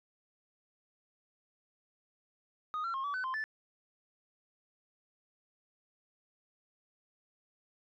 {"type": "tone with pitch steps", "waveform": "sine", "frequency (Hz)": [1242, 1360, 1073, 1145, 1510, 1043, 1752], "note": ["D#6", "F6", "C6", "D6", "F#6", "C6", "A6"], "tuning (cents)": [-3, -46, 43, -44, 35, -6, -8], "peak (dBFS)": -31, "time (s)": [2.74, 3.44], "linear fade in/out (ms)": 0, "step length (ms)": 100, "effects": ["tanh soft clip ceiling -32 dBFS"]}